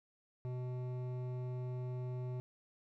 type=tone with hard clipping; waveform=triangle; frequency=125.5 Hz; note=B2; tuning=28 cents sharp; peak=-40 dBFS; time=0.45-2.4 s; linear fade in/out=0 ms; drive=16 dB; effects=none